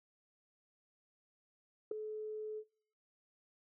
sine tone with ADSR envelope, 430 Hz, A4, 40 cents flat, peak -29 dBFS, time 1.91-2.64 s, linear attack 5 ms, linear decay 5 ms, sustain -11 dB, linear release 60 ms, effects noise-tail reverb RT60 0.6 s tail -23 dB re dry + tanh soft clip ceiling -28 dBFS

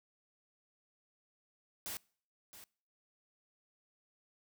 white noise with echo, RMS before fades -42 dBFS, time 1.86-1.97 s, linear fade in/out 0 ms, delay 670 ms, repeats 1, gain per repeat -12 dB, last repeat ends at 2.64 s, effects noise-tail reverb RT60 0.5 s tail -25 dB re dry

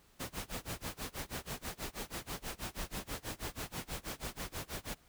pink noise with tremolo, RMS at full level -39 dBFS, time 0.19-4.95 s, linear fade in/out 20 ms, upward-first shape sine, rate 6.2 Hz, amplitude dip 100%, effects pink hiss -66 dBFS RMS until 5.08 s

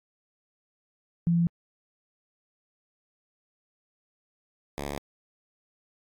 sine / 5% pulse tone pair in turn, 170 / 71.27 Hz, F3 / C#2, -46 / +49 cents, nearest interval octave + minor third, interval 1505 cents, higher first, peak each -20 / -21 dBFS, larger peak first, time 1.27-1.47 / 4.78-4.98 s, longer neither, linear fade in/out 0 ms, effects AAC 64 kbps

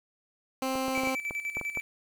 15% pulse tone, 263 Hz, C4, 9 cents sharp, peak -22 dBFS, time 0.62-1.15 s, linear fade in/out 2 ms
clicks, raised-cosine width 1 ms, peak -23 dBFS, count 9, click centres 0.755 / 0.882 / 0.977 / 1.035 / 1.073 / 1.309 / 1.57 / 1.613 / 1.773 s
triangle tone with tremolo, 2318 Hz, D7, 23 cents flat, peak -28 dBFS, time 0.95-1.81 s, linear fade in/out 0 ms, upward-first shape square, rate 10 Hz, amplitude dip 65%
effects 9-bit

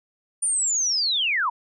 sine linear sweep, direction down, 9397 to 879 Hz, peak -20 dBFS, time 0.42-1.5 s, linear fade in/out 10 ms, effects none

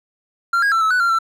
triangle tone with pitch steps, 1380 / 1637 / 1339 / 1301 / 1486 / 1382 / 1342 Hz, F6 / G#6 / E6 / E6 / F#6 / F6 / E6, -21 / -25 / +27 / -23 / +7 / -19 / +31 cents, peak -12 dBFS, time 0.53-1.188 s, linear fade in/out 5 ms, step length 94 ms, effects none

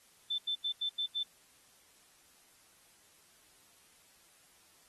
sine tone bursts, 3536 Hz, A7, 8 cents sharp, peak -31 dBFS, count 6, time 0.3-1.234 s, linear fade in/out 10 ms, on 84 ms, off 86 ms, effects white hiss -64 dBFS RMS until 4.88 s + AAC 32 kbps

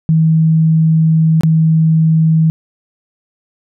sine tone with dropouts, 160.2 Hz, E3, 49 cents flat, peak -7 dBFS, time 0.09-2.5 s, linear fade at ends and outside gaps 0 ms, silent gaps 1.409-1.434 s, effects none

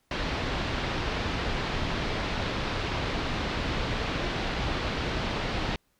pink low-pass noise, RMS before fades -30 dBFS, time 0.11-5.76 s, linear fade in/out 2 ms, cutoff 4300 Hz, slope 24 dB/octave, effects pink hiss -71 dBFS RMS until 5.99 s

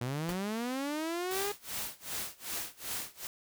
sawtooth linear sweep, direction up, 116.54 to 414.5 Hz, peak -29 dBFS, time 0.01-1.52 s, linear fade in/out 5 ms
pink noise with exponential decay, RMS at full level -36 dBFS, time 0.29-0.42 s, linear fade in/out 0 ms, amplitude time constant 28 ms
white noise with tremolo, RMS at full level -36 dBFS, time 1.31-3.27 s, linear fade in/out 0 ms, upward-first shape sine, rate 2.6 Hz, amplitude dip 95%
effects none

